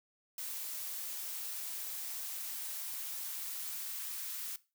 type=noise with high-pass filter sweep; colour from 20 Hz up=blue; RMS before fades=-41 dBFS; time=0.38-4.56 s; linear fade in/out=2 ms; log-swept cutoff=360 to 1200 Hz; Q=1.2; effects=noise-tail reverb RT60 0.3 s tail -19 dB re dry